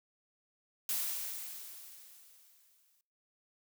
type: noise with exponential decay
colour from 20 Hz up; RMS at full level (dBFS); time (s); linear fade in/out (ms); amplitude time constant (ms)
blue; -33; 0.89-3.01; 1; 460
effects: noise-tail reverb RT60 0.6 s tail -25 dB re dry